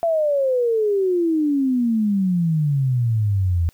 sine exponential sweep, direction down, 682 to 81.4 Hz, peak -16 dBFS, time 0.03-3.69 s, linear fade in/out 0 ms, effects white hiss -58 dBFS RMS until 3.73 s

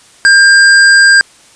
square tone, 1600 Hz, G6, 35 cents sharp, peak -3 dBFS, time 0.25-1.21 s, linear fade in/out 0 ms, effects white hiss -42 dBFS RMS until 1.55 s + resampled to 22050 Hz

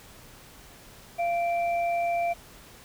sine tone pair together, 688 / 2349 Hz, F5 / D7, -26 / 0 cents, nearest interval octave + major sixth, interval 2126 cents, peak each -24 / -35 dBFS, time 1.18-2.34 s, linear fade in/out 20 ms, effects pink hiss -50 dBFS RMS until 2.84 s

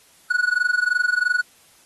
triangle tone with amplitude modulation, 1467 Hz, F#6, 15 cents flat, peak -12 dBFS, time 0.3-1.42 s, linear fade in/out 10 ms, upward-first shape sine, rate 23 Hz, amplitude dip 90%, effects white hiss -54 dBFS RMS until 1.85 s + AAC 32 kbps

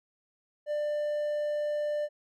triangle tone, 594 Hz, D5, 20 cents sharp, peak -26 dBFS, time 0.66-2.09 s, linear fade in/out 50 ms, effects none

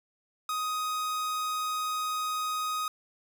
45% pulse tone, 1252 Hz, D#6, 10 cents sharp, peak -29 dBFS, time 0.49-2.88 s, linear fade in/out 2 ms, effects none

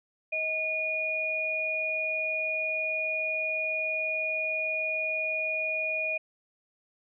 sine tone pair together, 633.3 / 2447 Hz, D#5 / D#7, +30 / -29 cents, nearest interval octave + major seventh, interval 2341 cents, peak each -34 / -28 dBFS, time 0.32-6.18 s, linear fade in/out 10 ms, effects none

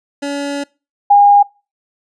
25% pulse / sine tone pair in turn, 283.7 / 812.9 Hz, C#4 / G#5, +40 / -37 cents, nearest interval octave + tritone, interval 1823 cents, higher second, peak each -15 / -4 dBFS, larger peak second, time 0.22-0.64 / 1.1-1.43 s, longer first, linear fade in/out 10 ms, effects noise-tail reverb RT60 0.3 s tail -24 dB re dry + resampled to 22050 Hz

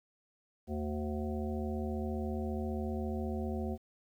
harmonic tone with a mistuned harmonic, 74.7 Hz, D2, 30 cents sharp, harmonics 1 / 3 / 5 / 7 / 9 / 10, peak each -37 / -37 / -41 / -45 / -47 / -47 dBFS, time 0.67-3.78 s, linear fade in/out 50 ms, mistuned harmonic 1, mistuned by +96 cents, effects 11-bit

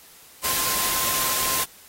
sine tone in noise, 1046.5 Hz, C6, in tune, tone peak -32 dBFS, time 0.43-1.65 s, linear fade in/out 20 ms, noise white, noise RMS -24 dBFS, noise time 0.43-1.65 s, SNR -11 dB, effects white hiss -49 dBFS RMS until 1.88 s + AAC 48 kbps

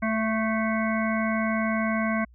harmonic tone with a mistuned harmonic, 220 Hz, A3, in tune, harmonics 1 / 3 / 5 / 7 / 9 / 10, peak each -25 / -30 / -32 / -33 / -35 / -35 dBFS, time 0.02-2.25 s, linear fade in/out 10 ms, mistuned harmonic 3, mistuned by +18 cents, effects added 60 Hz sine -50 dBFS peak until 2.34 s

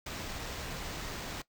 pink noise with sample-and-hold, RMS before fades -40 dBFS, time 0.06-1.42 s, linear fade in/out 5 ms, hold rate 11025 Hz, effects noise-tail reverb RT60 0.1 s tail -18 dB re dry

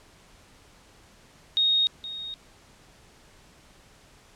sine tone with echo, 3729 Hz, A#7, in tune, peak -19 dBFS, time 1.57-1.87 s, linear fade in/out 0 ms, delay 470 ms, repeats 1, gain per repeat -14 dB, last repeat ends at 2.34 s, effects pink hiss -55 dBFS RMS until 4.35 s + low-pass 9000 Hz 12 dB/octave

